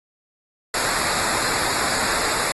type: noise with comb filter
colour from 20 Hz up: pink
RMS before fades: -23 dBFS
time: 0.74-2.52 s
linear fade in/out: 2 ms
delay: 0.33 ms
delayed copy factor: -0.8
effects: AAC 32 kbps